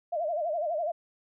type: tone with vibrato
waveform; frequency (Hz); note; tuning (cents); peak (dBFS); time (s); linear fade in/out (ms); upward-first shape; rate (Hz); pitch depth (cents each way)
sine; 646; E5; -35; -27; 0.12-0.92; 10; sine; 12; 150
effects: none